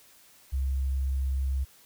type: tone with sample-and-hold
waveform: sine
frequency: 66.8 Hz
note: C2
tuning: 36 cents sharp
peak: -25 dBFS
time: 0.52-1.65 s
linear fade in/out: 20 ms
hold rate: 11025 Hz
effects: white hiss -57 dBFS RMS until 1.85 s